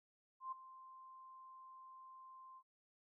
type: tone with ADSR envelope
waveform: sine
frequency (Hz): 1046.5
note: C6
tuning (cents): 0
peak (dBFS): -40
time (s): 0.4-2.63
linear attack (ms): 120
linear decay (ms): 9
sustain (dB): -15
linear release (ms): 58
effects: none